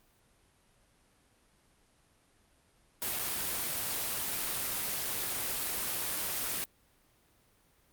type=noise with dropouts; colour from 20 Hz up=white; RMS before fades=-34 dBFS; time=3.02-6.64 s; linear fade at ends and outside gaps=0 ms; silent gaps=3.189-3.193 s; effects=pink hiss -67 dBFS RMS until 7.92 s + Opus 32 kbps